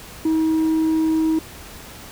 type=tone; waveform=sine; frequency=318.4 Hz; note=D#4; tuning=40 cents sharp; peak=-13 dBFS; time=0.25-1.39 s; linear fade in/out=5 ms; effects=tanh soft clip ceiling -15 dBFS + pink hiss -39 dBFS RMS until 2.11 s